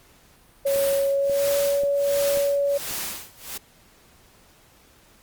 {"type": "tone with pitch glide", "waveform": "sine", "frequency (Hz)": [554.4, 565.1], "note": ["C#5", "C#5"], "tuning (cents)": [0, 33], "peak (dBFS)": -19, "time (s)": [0.65, 2.78], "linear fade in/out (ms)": 10, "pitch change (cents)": 33, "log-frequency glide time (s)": [1.16, 1.5]}
{"type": "noise with tremolo", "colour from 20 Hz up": "white", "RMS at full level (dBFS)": -29, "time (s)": [0.66, 3.58], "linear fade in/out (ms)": 10, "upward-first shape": "sine", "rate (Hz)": 1.4, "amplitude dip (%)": 95}
{"type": "click train", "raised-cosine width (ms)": 2, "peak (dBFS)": -25, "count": 5, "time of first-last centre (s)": [0.76, 2.911], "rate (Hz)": 1.86}
{"effects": ["pink hiss -55 dBFS RMS until 5.22 s", "Opus 48 kbps"]}